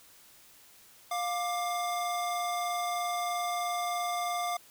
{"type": "tone pair together", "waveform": "square", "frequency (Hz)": [705, 1182.7], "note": ["F5", "D6"], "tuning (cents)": [16, 12], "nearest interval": "major sixth", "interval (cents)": 896, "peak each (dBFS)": [-32, -36], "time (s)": [1.11, 4.57], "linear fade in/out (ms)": 5, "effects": ["white hiss -57 dBFS RMS until 4.7 s"]}